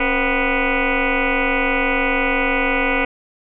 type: tone with frequency modulation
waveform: sine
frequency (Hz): 977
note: B5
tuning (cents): -19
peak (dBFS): -15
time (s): 0-3.05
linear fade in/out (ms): 5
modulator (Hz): 250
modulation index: 6.4
effects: none